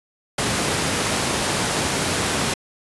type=high-pass noise; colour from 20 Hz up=pink; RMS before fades=-22 dBFS; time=0.38-2.54 s; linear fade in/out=5 ms; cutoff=110 Hz; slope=12 dB/octave; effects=resampled to 24000 Hz